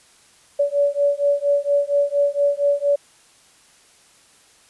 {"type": "beating tone pair", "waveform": "sine", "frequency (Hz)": [569, 573.3], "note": ["C#5", "D5"], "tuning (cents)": [45, -42], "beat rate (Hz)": 4.3, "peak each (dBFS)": -19, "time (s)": [0.59, 2.96], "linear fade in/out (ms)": 10, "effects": ["white hiss -53 dBFS RMS until 4.69 s", "resampled to 24000 Hz"]}